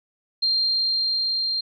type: tone with level ramp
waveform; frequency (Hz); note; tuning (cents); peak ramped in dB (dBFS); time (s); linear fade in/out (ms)
sine; 4186; C8; 0; -18 to -22; 0.42-1.61; 10
effects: none